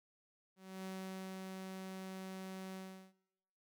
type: tone with ADSR envelope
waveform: sawtooth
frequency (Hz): 189.1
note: F#3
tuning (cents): +38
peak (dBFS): -39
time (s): 0.56-3.13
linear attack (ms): 290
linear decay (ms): 530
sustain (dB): -2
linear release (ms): 370
effects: noise-tail reverb RT60 1.0 s tail -21 dB re dry